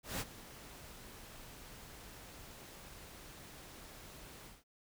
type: noise with ADSR envelope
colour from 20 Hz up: pink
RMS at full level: -37 dBFS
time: 0.03-4.64 s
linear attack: 170 ms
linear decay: 41 ms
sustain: -16 dB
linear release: 180 ms
effects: none